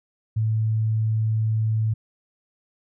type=tone; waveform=sine; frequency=110 Hz; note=A2; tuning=in tune; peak=-19 dBFS; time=0.36-1.94 s; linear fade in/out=10 ms; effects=none